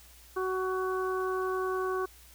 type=harmonic tone; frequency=374.1 Hz; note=F#4; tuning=19 cents sharp; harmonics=1 / 2 / 3 / 4; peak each=-30 / -41 / -34 / -40 dBFS; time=0.36-2.06 s; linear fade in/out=10 ms; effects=added 60 Hz sine -56 dBFS peak until 2.34 s + white hiss -56 dBFS RMS until 2.34 s